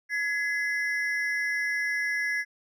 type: ring-modulated tone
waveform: triangle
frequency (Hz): 1858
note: A#6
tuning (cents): -6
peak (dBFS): -21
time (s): 0.09-2.45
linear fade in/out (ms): 50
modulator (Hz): 177
effects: none